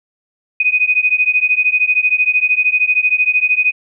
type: beating tone pair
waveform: sine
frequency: 2489 / 2502 Hz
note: D#7 / D#7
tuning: 0 / +9 cents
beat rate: 13 Hz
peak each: -14 dBFS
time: 0.6-3.72 s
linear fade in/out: 5 ms
effects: none